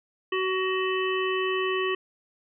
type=harmonic tone; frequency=375.2 Hz; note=F#4; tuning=24 cents sharp; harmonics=1 / 3 / 5 / 7 / 8; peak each=-26 / -31 / -33 / -34 / -35 dBFS; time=0.32-1.95 s; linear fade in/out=5 ms; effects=none